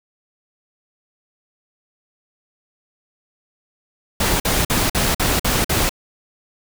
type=noise bursts; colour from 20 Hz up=pink; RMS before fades=-18 dBFS; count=7; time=4.2-5.894 s; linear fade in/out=5 ms; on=200 ms; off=49 ms; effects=none